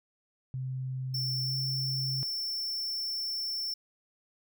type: tone with pitch glide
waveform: sine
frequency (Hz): 130 to 133.42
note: C3 to C3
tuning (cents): -11 to +34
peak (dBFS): -32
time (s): 0.54-2.23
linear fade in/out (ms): 0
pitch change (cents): +45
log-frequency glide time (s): 1.43-1.54
type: tone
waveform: square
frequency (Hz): 5390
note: E8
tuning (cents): +38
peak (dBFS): -32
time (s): 1.14-3.74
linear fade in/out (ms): 5
effects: none